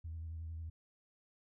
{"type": "tone with vibrato", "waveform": "sine", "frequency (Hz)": 81.4, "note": "E2", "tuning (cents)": -21, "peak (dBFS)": -40, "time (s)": [0.04, 0.7], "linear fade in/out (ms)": 10, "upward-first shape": "triangle", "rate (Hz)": 11, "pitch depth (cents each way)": 43, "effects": ["tanh soft clip ceiling -37 dBFS"]}